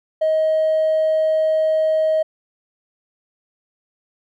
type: tone with hard clipping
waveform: sine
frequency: 630 Hz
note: D#5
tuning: 21 cents sharp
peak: -15 dBFS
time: 0.21-2.23 s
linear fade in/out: 10 ms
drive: 1 dB
effects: none